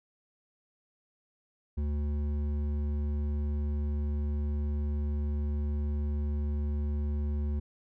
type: tone with hard clipping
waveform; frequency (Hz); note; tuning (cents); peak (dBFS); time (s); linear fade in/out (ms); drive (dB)
sine; 73.4; D2; 0; -30; 1.77-7.6; 10; 9
effects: none